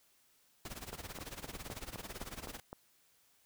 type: noise with tremolo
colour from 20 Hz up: pink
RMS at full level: -43 dBFS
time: 0.65-2.6 s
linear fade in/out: 2 ms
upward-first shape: sine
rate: 18 Hz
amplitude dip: 85%
type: click train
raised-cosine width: 1 ms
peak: -30 dBFS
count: 8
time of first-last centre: 0.93-2.729 s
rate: 3.89 Hz
effects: white hiss -70 dBFS RMS until 3.45 s